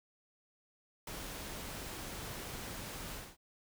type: noise with ADSR envelope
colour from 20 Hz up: pink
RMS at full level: -41 dBFS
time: 1.07-3.37 s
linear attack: 4 ms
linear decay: 5 ms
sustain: -3 dB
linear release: 220 ms
effects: none